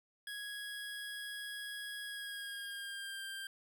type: tone with pitch glide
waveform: 25% pulse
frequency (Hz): 1661.2 to 1584.4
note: G#6 to G6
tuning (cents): 0 to +18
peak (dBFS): -38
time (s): 0.27-3.47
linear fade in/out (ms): 2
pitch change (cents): -82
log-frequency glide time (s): 2.06-3.23
effects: none